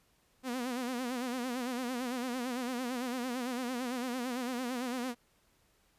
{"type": "tone with vibrato", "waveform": "sawtooth", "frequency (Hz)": 249.1, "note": "B3", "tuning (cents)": 15, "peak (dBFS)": -30, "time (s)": [0.43, 5.15], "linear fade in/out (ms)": 50, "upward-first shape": "sine", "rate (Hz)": 8.9, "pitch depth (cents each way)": 92, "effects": ["pink hiss -70 dBFS RMS until 5.98 s", "resampled to 32000 Hz"]}